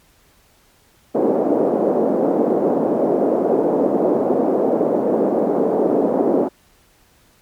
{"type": "band-pass noise", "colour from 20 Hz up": "white", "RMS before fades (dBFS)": -17, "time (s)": [1.14, 6.49], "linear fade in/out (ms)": 20, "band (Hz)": [230, 570], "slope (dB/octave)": 24, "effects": ["pink hiss -55 dBFS RMS until 7.41 s", "MP3 96 kbps"]}